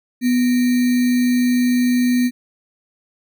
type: tone with sample-and-hold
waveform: sine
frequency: 246.9 Hz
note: B3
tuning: in tune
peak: -13 dBFS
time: 0.21-2.31 s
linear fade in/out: 50 ms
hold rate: 2100 Hz
effects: none